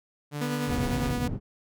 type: tone with pitch glide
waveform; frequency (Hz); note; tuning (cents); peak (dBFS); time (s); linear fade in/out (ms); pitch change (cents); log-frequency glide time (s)
sawtooth; 146.83 to 135.42; D3 to C#3; 0 to -40; -27; 0.31-1.15; 50; -140; 0.66-0.87
type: tone with tremolo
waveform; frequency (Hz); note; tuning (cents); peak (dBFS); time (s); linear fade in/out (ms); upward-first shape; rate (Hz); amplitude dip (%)
sawtooth; 244.5; B3; -17; -23; 0.41-1.28; 5; triangle; 9.9; 45
type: low-pass noise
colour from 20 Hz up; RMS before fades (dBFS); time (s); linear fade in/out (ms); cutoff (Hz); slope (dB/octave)
white; -31; 0.66-1.4; 50; 160; 12
effects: none